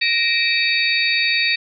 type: tone cluster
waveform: sine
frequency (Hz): 1871 / 2344 / 2595 / 3740 / 4509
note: A#6 / D7 / E7 / A#7 / C#8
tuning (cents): +6 / -4 / -28 / +5 / +29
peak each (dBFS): -22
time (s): 0.01-1.56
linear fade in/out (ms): 10
effects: none